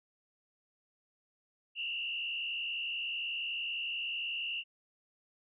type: tone with frequency modulation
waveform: sine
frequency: 2794 Hz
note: F7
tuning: in tune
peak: -34 dBFS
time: 1.75-4.64 s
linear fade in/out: 50 ms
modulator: 71 Hz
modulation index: 1.6
effects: none